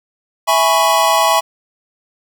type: chord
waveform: square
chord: C# minor seventh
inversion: first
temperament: equal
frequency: 659.3 / 830.6 / 987.8 / 1108.7 Hz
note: E5 / G#5 / B5 / C#6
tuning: 0 / 0 / 0 / 0 cents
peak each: -17 dBFS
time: 0.47-1.41 s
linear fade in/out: 20 ms
effects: none